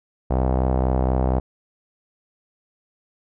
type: tone with low-pass filter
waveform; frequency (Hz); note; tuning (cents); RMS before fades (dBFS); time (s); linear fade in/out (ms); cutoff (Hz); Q
sawtooth; 64.2; C2; -32; -20; 0.3-1.4; 10; 740; 2.2
effects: none